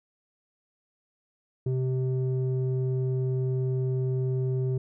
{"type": "tone with low-pass filter", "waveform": "square", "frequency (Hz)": 129.3, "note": "C3", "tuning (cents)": -20, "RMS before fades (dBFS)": -27, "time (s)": [1.66, 4.78], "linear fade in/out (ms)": 5, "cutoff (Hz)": 310, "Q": 3.9, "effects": []}